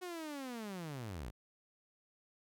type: linear sweep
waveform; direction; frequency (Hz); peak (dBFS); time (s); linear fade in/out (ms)
sawtooth; down; 370 to 48.37; -38; 0.01-1.31; 20
effects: none